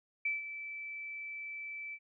sine tone with ADSR envelope, 2318 Hz, D7, 23 cents flat, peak -29 dBFS, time 0.25-1.99 s, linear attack 6 ms, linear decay 160 ms, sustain -11 dB, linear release 56 ms, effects none

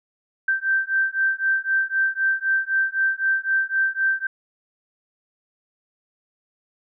sine beating tone pair, 1561 / 1564.9 Hz, G6 / G6, -8 / -3 cents, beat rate 3.9 Hz, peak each -22 / -22 dBFS, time 0.48-4.27 s, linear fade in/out 5 ms, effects none

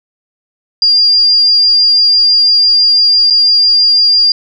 sine tone with dropouts, 4802 Hz, D8, 38 cents sharp, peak -5 dBFS, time 0.82-4.32 s, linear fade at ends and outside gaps 2 ms, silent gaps 3.301-3.306 s, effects none

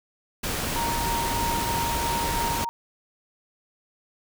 pink noise, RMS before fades -28 dBFS, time 0.43-2.65 s, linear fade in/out 10 ms
sine tone with tremolo, 932.3 Hz, A#5, in tune, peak -25 dBFS, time 0.76-2.69 s, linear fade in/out 0 ms, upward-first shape triangle, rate 3.1 Hz, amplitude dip 35%
effects none

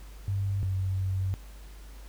sine tone pair in turn, 98.5 / 94.84 Hz, G2 / F#2, +9 / +43 cents, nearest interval minor second, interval 66 cents, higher first, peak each -26 dBFS, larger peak neither, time 0.28-0.63 / 0.63-1.34 s, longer second, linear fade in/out 0 ms, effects added 50 Hz sine -43 dBFS peak until 2.08 s + pink hiss -55 dBFS RMS until 2.08 s

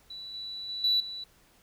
sine tone with level steps, 3951 Hz, B7, in tune, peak -39 / -36 / -33 / -21 / -36 dBFS, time 0.1-1.24 s, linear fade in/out 5 ms, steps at 0.34 / 0.69 / 0.84 / 1 s, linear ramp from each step 2 ms, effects tanh soft clip ceiling -18 dBFS + pink hiss -62 dBFS RMS until 1.62 s

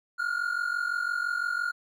triangle tone pair together, 1396.9 / 1442.8 Hz, F6 / F#6, 0 / -44 cents, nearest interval minor second, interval 56 cents, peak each -28 dBFS, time 0.18-1.72 s, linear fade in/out 20 ms, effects none

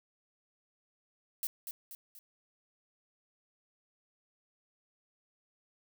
violet noise with echo, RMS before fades -35 dBFS, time 1.43-1.47 s, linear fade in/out 0 ms, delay 240 ms, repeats 3, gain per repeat -6 dB, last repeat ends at 2.19 s, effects none

